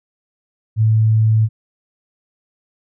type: tone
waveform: sine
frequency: 110 Hz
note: A2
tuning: in tune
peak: -10 dBFS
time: 0.76-1.49 s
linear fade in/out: 50 ms
effects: none